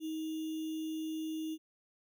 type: tone with sample-and-hold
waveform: sine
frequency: 316.1 Hz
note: D#4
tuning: 27 cents sharp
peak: -35 dBFS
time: 0-1.58 s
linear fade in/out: 50 ms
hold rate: 3150 Hz
effects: none